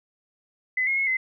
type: tone with pitch steps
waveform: sine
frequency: 2021 / 2155 / 2176 / 2051 Hz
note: B6 / C#7 / C#7 / C7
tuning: +39 / -49 / -33 / -35 cents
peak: -21 dBFS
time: 0.77-1.17 s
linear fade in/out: 5 ms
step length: 100 ms
effects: none